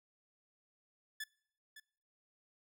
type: tone with echo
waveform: sawtooth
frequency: 1731 Hz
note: A6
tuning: 29 cents flat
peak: -36 dBFS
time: 1.2-1.24 s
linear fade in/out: 5 ms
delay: 560 ms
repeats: 1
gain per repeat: -12 dB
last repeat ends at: 1.8 s
effects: noise-tail reverb RT60 0.6 s tail -23 dB re dry